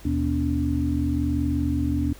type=tone cluster; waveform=sine; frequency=78.1 / 123.5 / 247.6 / 288.6 Hz; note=D#2 / B2 / B3 / D4; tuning=+7 / 0 / +5 / -30 cents; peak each=-25 / -30 / -28 / -25 dBFS; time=0.05-2.13 s; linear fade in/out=5 ms; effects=added 50 Hz sine -45 dBFS peak until 2.19 s + pink hiss -49 dBFS RMS until 2.19 s